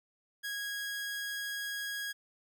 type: tone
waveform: sawtooth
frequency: 1649 Hz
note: G#6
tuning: 13 cents flat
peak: -32 dBFS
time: 0.43-2.13 s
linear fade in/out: 20 ms
effects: none